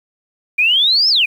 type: exponential two-way sweep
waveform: sine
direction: up then down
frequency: 2349 to 5400 to 2349 Hz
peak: -10 dBFS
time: 0.58-1.26 s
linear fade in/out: 10 ms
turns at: 1.09 s
effects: 7-bit